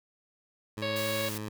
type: tone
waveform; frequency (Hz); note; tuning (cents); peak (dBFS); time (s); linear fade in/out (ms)
15% pulse; 106.9; A2; -49; -29; 0.77-1.49; 5
type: harmonic tone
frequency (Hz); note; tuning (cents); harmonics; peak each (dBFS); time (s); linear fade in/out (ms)
554.4; C#5; 0; 1 / 2 / 3 / 4 / 5 / 6 / 7 / 8 / 9; -32 / -41 / -41 / -40 / -41 / -44 / -40 / -45 / -48; 0.82-1.29; 5
type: high-pass noise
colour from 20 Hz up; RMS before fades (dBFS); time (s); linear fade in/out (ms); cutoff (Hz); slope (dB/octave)
white; -39; 0.96-1.38; 2; 1100; 12
effects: none